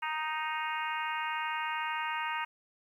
harmonic tone, 311.1 Hz, D#4, in tune, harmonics 3 / 4 / 5 / 6 / 7 / 8 / 9, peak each -35 / -39 / -40 / -41 / -42 / -43 / -43 dBFS, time 0.02-2.45 s, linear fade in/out 10 ms, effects 11-bit

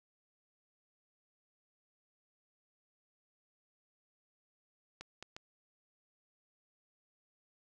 clicks, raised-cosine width 0.2 ms, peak -28 dBFS, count 3, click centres 5.01 / 5.226 / 5.365 s, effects none

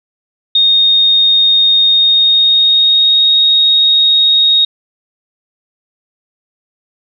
sine tone with pitch glide, 3700 to 3747 Hz, A#7 to A#7, -14 to +8 cents, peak -6 dBFS, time 0.55-4.65 s, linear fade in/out 5 ms, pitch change +22 cents, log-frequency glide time 1.88-3.37 s, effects none

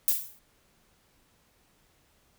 violet noise with exponential decay, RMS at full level -21 dBFS, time 0.08-0.39 s, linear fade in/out 0 ms, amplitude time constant 67 ms, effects pink hiss -66 dBFS RMS until 2.38 s

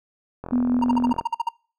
click train, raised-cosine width 1 ms, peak -19 dBFS, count 34, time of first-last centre 0.44-1.211 s, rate 42.8 Hz
sine tone with tremolo, 246.9 Hz, B3, in tune, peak -17 dBFS, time 0.52-1.13 s, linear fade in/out 10 ms, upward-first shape sine, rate 5.6 Hz, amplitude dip 25%
triangle tone bursts, 932.3 Hz, A#5, in tune, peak -17 dBFS, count 10, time 0.82-1.49 s, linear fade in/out 5 ms, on 22 ms, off 50 ms
effects noise-tail reverb RT60 0.4 s tail -25 dB re dry

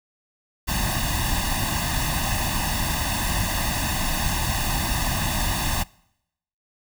pink noise with comb filter, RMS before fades -24 dBFS, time 0.67-5.84 s, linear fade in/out 20 ms, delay 1.1 ms, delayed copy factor +0.95, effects noise-tail reverb RT60 0.8 s tail -24 dB re dry

